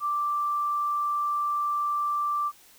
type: tone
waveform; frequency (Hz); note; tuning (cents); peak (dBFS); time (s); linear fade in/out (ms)
sine; 1174.7; D6; 0; -24; 0-2.52; 50
effects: white hiss -55 dBFS RMS until 2.78 s